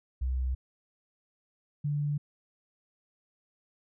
sine tone pair in turn, 64 / 146.19 Hz, C2 / D3, -38 / -8 cents, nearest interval octave + major second, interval 1430 cents, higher second, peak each -27 dBFS, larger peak neither, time 0.21-0.55 / 1.84-2.18 s, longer neither, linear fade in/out 10 ms, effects none

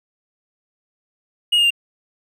triangle tone with pitch steps, 2876 / 2833 / 2791 Hz, F#7 / F7 / F7, -50 / +24 / -2 cents, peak -11 dBFS, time 1.52-1.706 s, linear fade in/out 10 ms, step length 62 ms, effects none

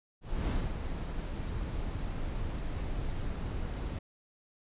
brown noise with ADSR envelope, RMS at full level -28 dBFS, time 0.21-3.99 s, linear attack 270 ms, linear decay 220 ms, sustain -7 dB, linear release 6 ms, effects resampled to 8000 Hz

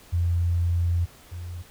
sine tone pair in turn, 86.2 / 87.45 Hz, F2 / F2, -22 / +3 cents, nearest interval unison, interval 25 cents, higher second, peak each -20 / -32 dBFS, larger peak first, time 0.12-1.06 / 1.31-1.63 s, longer first, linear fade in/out 20 ms, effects pink hiss -51 dBFS RMS until 1.7 s

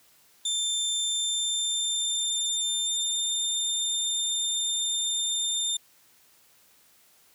25% pulse tone with pitch glide, 3573 to 3608 Hz, A7 to A7, +26 to +43 cents, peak -21 dBFS, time 0.45-5.77 s, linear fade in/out 5 ms, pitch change +17 cents, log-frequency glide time 0.96-3.27 s, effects white hiss -60 dBFS RMS until 7.34 s + high-pass 60 Hz 12 dB/octave

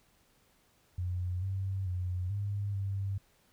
sine tone with pitch steps, 89.9 / 96.2 / 90.5 / 101.2 / 98.2 Hz, F#2 / G2 / F#2 / G#2 / G2, -49 / -32 / -38 / -44 / +4 cents, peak -31 dBFS, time 0.98-3.18 s, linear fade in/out 5 ms, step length 440 ms, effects pink hiss -68 dBFS RMS until 3.52 s

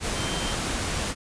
sine tone in noise, 3136 Hz, G7, in tune, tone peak -35 dBFS, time 0.14-0.56 s, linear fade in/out 50 ms, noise pink, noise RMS -28 dBFS, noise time 0-1.15 s, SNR -10 dB, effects resampled to 22050 Hz

